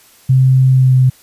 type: tone with pitch glide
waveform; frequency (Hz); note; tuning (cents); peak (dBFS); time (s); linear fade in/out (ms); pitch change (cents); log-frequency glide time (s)
sine; 130.81 to 129.08; C3 to C3; 0 to -23; -6; 0.29-1.1; 10; -23; 0.71-0.96
effects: white hiss -46 dBFS RMS until 1.22 s + resampled to 32000 Hz

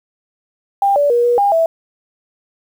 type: tone with pitch steps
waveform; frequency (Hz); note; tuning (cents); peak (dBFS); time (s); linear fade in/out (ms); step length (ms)
sine; 796 / 577 / 477.8 / 481.5 / 807 / 657; G5 / D5 / A#4 / B4 / G#5 / E5; +26 / -31 / +43 / -44 / -50 / -6; -10; 0.82-1.66; 2; 140
effects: 7-bit

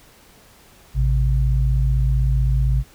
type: tone pair together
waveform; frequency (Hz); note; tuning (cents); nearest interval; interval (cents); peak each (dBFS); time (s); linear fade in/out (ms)
sine; 55 / 130.81; A1 / C3; 0 / 0; octave + minor third; 1500; -16 / -20; 0.94-2.84; 50
effects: pink hiss -50 dBFS RMS until 2.94 s

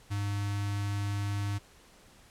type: tone with notch filter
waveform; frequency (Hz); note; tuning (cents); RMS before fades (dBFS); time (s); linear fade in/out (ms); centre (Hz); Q
square; 101.4; G#2; -41; -32; 0.1-1.59; 20; 480; 0.97
effects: pink hiss -58 dBFS RMS until 2.3 s + low-pass 11000 Hz 12 dB/octave

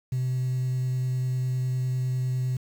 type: tone with vibrato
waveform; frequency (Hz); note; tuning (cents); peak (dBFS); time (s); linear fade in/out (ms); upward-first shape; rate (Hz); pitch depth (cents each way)
sine; 127.8; C3; -40; -22; 0.12-2.57; 5; triangle; 9.9; 10
effects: tanh soft clip ceiling -22 dBFS + 8-bit

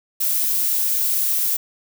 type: noise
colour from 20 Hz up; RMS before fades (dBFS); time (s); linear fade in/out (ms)
violet; -20; 0.2-1.57; 10
effects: none

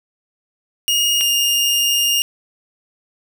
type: tone pair in turn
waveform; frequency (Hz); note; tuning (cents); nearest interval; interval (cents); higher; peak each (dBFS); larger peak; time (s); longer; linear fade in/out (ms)
sawtooth; 2856 / 2828; F7 / F7; +38 / +21; unison; 17; first; -11; neither; 0.88-1.21 / 1.21-2.22; second; 0
effects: none

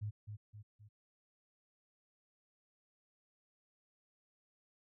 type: tone with echo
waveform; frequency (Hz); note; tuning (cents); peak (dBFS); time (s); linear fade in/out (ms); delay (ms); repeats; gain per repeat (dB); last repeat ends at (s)
sine; 105.3; G#2; +24; -37; 0.01-0.11; 20; 260; 3; -6; 0.89
effects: none

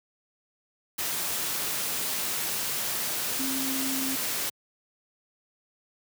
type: tone in noise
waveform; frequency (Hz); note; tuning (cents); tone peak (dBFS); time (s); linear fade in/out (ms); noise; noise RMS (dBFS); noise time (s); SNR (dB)
sine; 266.4; C4; +31; -31; 3.39-4.16; 10; white; -30; 0.98-4.5; -4
effects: high-pass 100 Hz 12 dB/octave

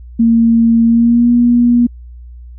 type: tone with pitch glide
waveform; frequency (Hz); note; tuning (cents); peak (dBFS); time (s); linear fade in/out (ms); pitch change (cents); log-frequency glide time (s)
sine; 229.8 to 240.1; A#3 to B3; -25 to -49; -6; 0.19-1.87; 10; +76; 0.85-1.31
effects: added 60 Hz sine -30 dBFS peak until 2.58 s

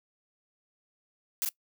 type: noise with echo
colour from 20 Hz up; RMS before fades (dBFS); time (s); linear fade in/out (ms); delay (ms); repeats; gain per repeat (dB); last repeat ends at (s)
blue; -29; 1.42-1.45; 0; 39; 1; -2; 1.489
effects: noise-tail reverb RT60 0.1 s tail -21 dB re dry

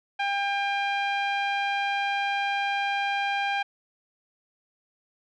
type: tone with low-pass filter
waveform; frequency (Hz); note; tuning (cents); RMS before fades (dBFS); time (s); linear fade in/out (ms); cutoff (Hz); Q
sawtooth; 800; G5; +35; -27; 0.19-3.63; 10; 2700; 1.9
effects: none

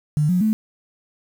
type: tone with pitch steps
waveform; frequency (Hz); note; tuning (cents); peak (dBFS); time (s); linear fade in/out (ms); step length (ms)
sine; 150 / 180.45 / 217.1; D3 / F#3 / A3; +37 / -43 / -23; -15; 0.17-0.53; 0; 120
effects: 7-bit

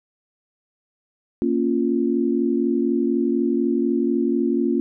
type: chord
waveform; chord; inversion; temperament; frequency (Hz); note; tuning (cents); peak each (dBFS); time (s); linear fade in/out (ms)
sine; Bb minor; none; equal; 233.1 / 277.2 / 349.2; Bb3 / Db4 / F4; 0 / 0 / 0; -22; 1.42-4.8; 0
effects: none

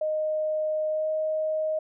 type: tone with pitch glide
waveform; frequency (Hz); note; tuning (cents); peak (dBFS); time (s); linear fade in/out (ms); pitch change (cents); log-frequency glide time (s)
sine; 619 to 624.7; D#5 to D#5; -9 to +7; -24; 0.01-1.79; 5; +16; 0.89-1.09
effects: none

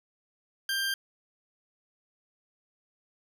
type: tone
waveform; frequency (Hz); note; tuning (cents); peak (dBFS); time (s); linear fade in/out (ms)
20% pulse; 1585; G6; +19; -23; 0.69-0.94; 2
effects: none

